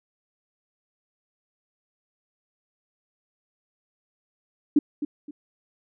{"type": "tone with echo", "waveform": "sine", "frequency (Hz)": 293.7, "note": "D4", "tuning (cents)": 0, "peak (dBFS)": -13, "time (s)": [4.76, 4.79], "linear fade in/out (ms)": 5, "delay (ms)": 260, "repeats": 2, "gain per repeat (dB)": -11, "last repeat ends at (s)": 5.31, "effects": []}